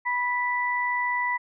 sine tone pair together, 981.2 / 1975.5 Hz, B5 / B6, -12 / 0 cents, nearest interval octave, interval 1212 cents, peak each -26 dBFS, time 0.05-1.38 s, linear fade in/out 20 ms, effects none

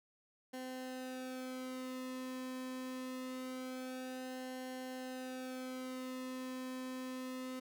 sawtooth tone with flanger, 256.9 Hz, C4, 32 cents flat, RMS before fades -44 dBFS, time 0.53-7.6 s, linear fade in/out 10 ms, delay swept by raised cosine 0.82 to 1.4 ms, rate 0.24 Hz, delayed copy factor -0.75, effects none

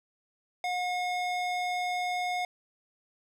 square tone with band-pass filter, 721 Hz, F#5, 45 cents flat, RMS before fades -31 dBFS, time 0.64-2.45 s, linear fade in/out 2 ms, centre 1800 Hz, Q 0.62, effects none

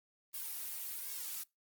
blue noise with flanger, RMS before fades -42 dBFS, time 0.33-1.44 s, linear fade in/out 20 ms, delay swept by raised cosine 1.8 to 3.3 ms, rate 1.3 Hz, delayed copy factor +0.9, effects noise-tail reverb RT60 0.2 s tail -22 dB re dry + Opus 32 kbps

